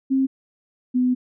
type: tone pair in turn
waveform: sine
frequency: 266.6 / 251.1 Hz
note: C4 / B3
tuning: +33 / +29 cents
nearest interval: minor second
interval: 104 cents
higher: first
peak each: -16 dBFS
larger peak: neither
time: 0.1-0.27 / 0.94-1.15 s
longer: second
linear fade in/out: 20 ms
effects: none